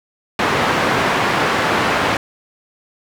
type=band-pass noise; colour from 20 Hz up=white; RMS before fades=-17 dBFS; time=0.39-2.17 s; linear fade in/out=2 ms; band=100 to 1600 Hz; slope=12 dB/octave; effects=none